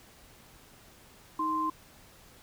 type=tone pair together; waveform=sine; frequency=314.1 / 1044 Hz; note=D#4 / C6; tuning=+16 / -4 cents; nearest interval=octave + major sixth; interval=2080 cents; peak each=-34 / -28 dBFS; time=1.39-1.7 s; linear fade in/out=5 ms; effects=pink hiss -56 dBFS RMS until 2.42 s